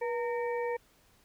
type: harmonic tone with a mistuned harmonic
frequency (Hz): 459.2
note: A#4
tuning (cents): -26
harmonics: 1 / 2 / 4 / 5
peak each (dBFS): -31 / -37 / -43 / -45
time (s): 0.01-0.77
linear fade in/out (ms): 10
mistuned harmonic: 1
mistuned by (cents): +81
effects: pink hiss -65 dBFS RMS until 1.24 s